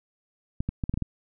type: clicks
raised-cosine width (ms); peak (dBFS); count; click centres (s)
5; -15; 7; 0.605 / 0.69 / 0.838 / 0.895 / 0.94 / 0.975 / 1.023
effects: none